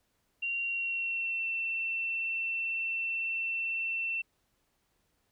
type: tone with pitch glide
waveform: sine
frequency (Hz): 2760 to 2691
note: F7 to E7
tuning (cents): -21 to +35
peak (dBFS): -30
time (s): 0.42-4.22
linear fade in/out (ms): 10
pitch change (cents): -44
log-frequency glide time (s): 0.62-1.46
effects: pink hiss -75 dBFS RMS until 5.31 s